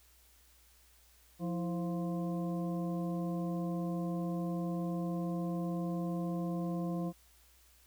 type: harmonic tone with a mistuned harmonic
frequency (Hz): 174.61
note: F3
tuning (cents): 0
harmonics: 1 / 2 / 3 / 4 / 6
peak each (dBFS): -34 / -40 / -44 / -46 / -50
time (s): 1.39-7.13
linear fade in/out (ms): 50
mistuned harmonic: 2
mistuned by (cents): -97
effects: added 60 Hz sine -65 dBFS peak until 7.86 s + white hiss -65 dBFS RMS until 7.86 s